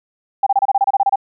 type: tone bursts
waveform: sine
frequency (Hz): 792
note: G5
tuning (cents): +18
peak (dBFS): -10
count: 12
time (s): 0.43-1.158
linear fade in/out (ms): 5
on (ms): 35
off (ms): 28
effects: none